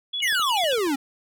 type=tone with vibrato; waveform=sine; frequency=3147 Hz; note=G7; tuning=6 cents sharp; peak=-25 dBFS; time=0.13-0.76 s; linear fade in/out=10 ms; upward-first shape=square; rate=6.8 Hz; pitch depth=130 cents each way
type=exponential sweep; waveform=square; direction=down; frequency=2271 to 261.6 Hz; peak=-22 dBFS; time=0.22-0.96 s; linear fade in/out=10 ms
type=clicks; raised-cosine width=1 ms; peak=-30 dBFS; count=6; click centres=0.326 / 0.397 / 0.636 / 0.73 / 0.782 / 0.871 s
effects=none